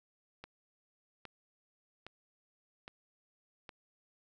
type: click train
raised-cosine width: 0.3 ms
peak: -30 dBFS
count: 5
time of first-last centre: 0.44-3.692 s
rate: 1.23 Hz
effects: none